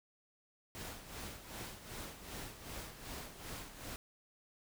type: noise with tremolo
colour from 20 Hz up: pink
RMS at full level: -45 dBFS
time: 0.75-3.96 s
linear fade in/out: 0 ms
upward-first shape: sine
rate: 2.6 Hz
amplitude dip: 65%
effects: none